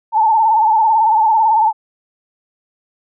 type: tone with vibrato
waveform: sine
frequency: 880 Hz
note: A5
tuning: in tune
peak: -9 dBFS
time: 0.12-1.73 s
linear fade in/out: 50 ms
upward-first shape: sine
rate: 18 Hz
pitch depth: 73 cents each way
effects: none